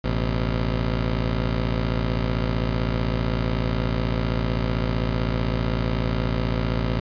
15% pulse tone pair together, 55.84 / 127.1 Hz, A1 / C3, +26 / -50 cents, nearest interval octave + major second, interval 1424 cents, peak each -16 / -22 dBFS, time 0.04-7 s, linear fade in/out 5 ms, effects resampled to 11025 Hz

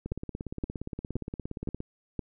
two click trains, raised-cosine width 3 ms, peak -22 / -18 dBFS, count 31 / 5, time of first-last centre 0.06-1.804 / 0.12-2.193 s, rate 17.2 / 1.93 Hz, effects none

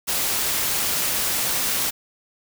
white noise, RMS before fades -23 dBFS, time 0.07-1.91 s, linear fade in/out 20 ms, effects none

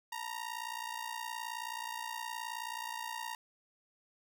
sawtooth ring-modulated tone, 932.3 Hz, A#5, in tune, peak -32 dBFS, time 0.12-3.35 s, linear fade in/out 2 ms, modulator 29.5 Hz, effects none

